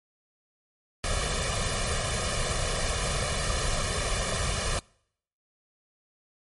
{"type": "noise with comb filter", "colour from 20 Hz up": "pink", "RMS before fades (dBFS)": -28, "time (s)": [1.04, 4.79], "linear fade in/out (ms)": 0, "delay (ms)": 1.7, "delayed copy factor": 0.85, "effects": ["noise-tail reverb RT60 0.7 s tail -26 dB re dry", "MP3 48 kbps"]}